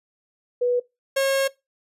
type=tone pair in turn; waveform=sine / 45% pulse; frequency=490 / 543.1 Hz; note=B4 / C#5; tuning=-14 / -36 cents; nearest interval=major second; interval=178 cents; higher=second; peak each=-18 dBFS; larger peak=neither; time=0.61-0.8 / 1.16-1.48 s; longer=second; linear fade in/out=10 ms; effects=noise-tail reverb RT60 0.2 s tail -20 dB re dry + resampled to 32000 Hz